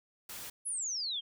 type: noise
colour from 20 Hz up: white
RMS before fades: -44 dBFS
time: 0.29-0.5 s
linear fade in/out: 5 ms
type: exponential sweep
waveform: sine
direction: down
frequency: 10820 to 3136 Hz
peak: -33 dBFS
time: 0.65-1.21 s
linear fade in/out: 20 ms
effects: none